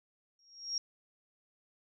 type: tone with exponential growth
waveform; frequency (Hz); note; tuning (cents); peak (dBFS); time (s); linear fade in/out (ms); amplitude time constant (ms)
sine; 5588; F8; 0; -29; 0.39-0.78; 2; 84
effects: none